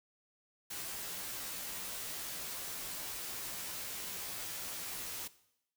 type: noise with comb filter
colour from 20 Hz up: white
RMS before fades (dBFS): -42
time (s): 0.7-5.28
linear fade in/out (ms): 10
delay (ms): 14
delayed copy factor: -0.75
effects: noise-tail reverb RT60 0.8 s tail -18 dB re dry